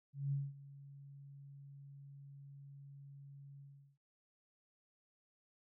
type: tone with ADSR envelope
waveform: sine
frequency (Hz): 139.8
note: C#3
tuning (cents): +15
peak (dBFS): -33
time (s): 0.13-3.98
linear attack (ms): 190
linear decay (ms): 210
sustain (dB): -19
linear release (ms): 380
effects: none